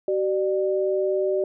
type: tone pair together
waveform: sine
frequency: 380.6 / 598.1 Hz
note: F#4 / D5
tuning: +49 / +31 cents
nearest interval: minor sixth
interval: 782 cents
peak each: -22 / -24 dBFS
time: 0.08-1.44 s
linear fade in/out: 2 ms
effects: none